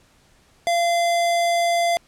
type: tone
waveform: square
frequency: 687 Hz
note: F5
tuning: 29 cents flat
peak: -18 dBFS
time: 0.67-1.97 s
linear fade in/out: 0 ms
effects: pink hiss -57 dBFS RMS until 2.07 s + low-pass 10000 Hz 12 dB/octave

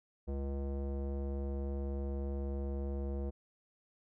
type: tone with low-pass filter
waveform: square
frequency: 69.1 Hz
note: C#2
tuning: 5 cents flat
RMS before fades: -37 dBFS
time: 0.27-3.31 s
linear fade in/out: 20 ms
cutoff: 520 Hz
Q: 1.9
effects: none

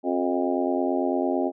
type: harmonic tone with a mistuned harmonic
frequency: 89 Hz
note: F2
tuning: 33 cents sharp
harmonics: 3 / 4 / 5 / 6 / 7 / 8 / 9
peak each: -26 / -27 / -32 / -35 / -29 / -34 / -32 dBFS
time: 0.03-1.52 s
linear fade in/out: 50 ms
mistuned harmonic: 5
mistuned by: -50 cents
effects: none

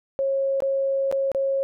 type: tone with dropouts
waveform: sine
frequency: 544 Hz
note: C#5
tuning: 33 cents flat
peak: -20 dBFS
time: 0.19-1.63 s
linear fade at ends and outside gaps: 0 ms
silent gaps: 0.604-0.622 / 1.114-1.125 / 1.317-1.348 s
effects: none

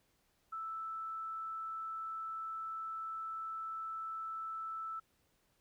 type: tone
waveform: sine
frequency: 1318.5 Hz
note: E6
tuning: in tune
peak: -39 dBFS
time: 0.52-5 s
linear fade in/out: 10 ms
effects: pink hiss -75 dBFS RMS until 5.6 s

